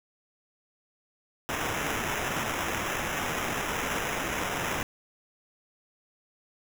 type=noise with sample-and-hold; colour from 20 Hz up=blue; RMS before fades=-31 dBFS; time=1.49-4.83 s; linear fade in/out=0 ms; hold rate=4410 Hz; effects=none